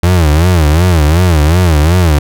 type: tone with vibrato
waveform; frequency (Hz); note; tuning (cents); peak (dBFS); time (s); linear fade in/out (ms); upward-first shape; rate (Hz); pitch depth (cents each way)
35% pulse; 82.41; E2; 0; -4; 0.03-2.19; 5; sine; 2.7; 190
effects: none